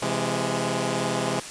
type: chord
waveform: 10% pulse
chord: C augmented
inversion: none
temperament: equal with one note detuned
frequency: 130.81 / 168.08 / 207.7 Hz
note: C3 / E3 / G#3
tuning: 0 / +34 / 0 cents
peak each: -20 / -21 / -20 dBFS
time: 0.02-1.4 s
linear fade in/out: 5 ms
effects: white hiss -37 dBFS RMS until 1.5 s + resampled to 22050 Hz